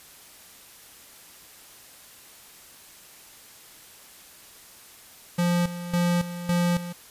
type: tone with tremolo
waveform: square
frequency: 174.61 Hz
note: F3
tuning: in tune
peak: -21 dBFS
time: 5.38-6.93 s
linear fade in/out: 10 ms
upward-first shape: square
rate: 1.8 Hz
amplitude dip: 75%
effects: white hiss -49 dBFS RMS until 7.1 s + resampled to 32000 Hz